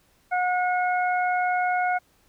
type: harmonic tone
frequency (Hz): 725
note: F#5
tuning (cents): -35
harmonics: 1 / 2 / 3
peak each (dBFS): -22 / -28 / -32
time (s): 0.31-1.99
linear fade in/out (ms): 20
effects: pink hiss -63 dBFS RMS until 2.28 s